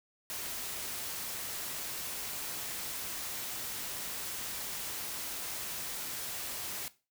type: noise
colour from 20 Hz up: white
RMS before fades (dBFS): -39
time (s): 0.3-6.88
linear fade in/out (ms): 0
effects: noise-tail reverb RT60 0.3 s tail -17 dB re dry